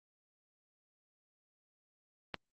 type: click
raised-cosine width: 0.3 ms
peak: -20 dBFS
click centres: 2.343 s
effects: Opus 32 kbps